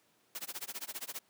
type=noise with tremolo; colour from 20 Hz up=white; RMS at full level=-39 dBFS; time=0.35-1.19 s; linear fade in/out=0 ms; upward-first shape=sine; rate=15 Hz; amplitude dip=100%; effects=pink hiss -70 dBFS RMS until 1.29 s + high-pass 200 Hz 12 dB/octave